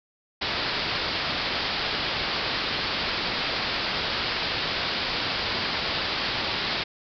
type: low-pass noise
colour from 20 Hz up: white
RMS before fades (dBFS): -28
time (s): 0.41-6.84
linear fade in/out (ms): 10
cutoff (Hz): 5000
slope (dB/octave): 96
effects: none